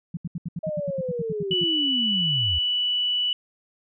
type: tone bursts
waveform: sine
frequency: 170 Hz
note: F3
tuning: 46 cents flat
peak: -26 dBFS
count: 15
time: 0.14-1.641 s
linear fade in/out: 5 ms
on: 31 ms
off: 74 ms
type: linear sweep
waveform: sine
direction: down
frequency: 634 to 69.3 Hz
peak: -26 dBFS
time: 0.63-2.59 s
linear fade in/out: 10 ms
type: tone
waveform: sine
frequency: 2960 Hz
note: F#7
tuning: in tune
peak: -21 dBFS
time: 1.51-3.33 s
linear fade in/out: 2 ms
effects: none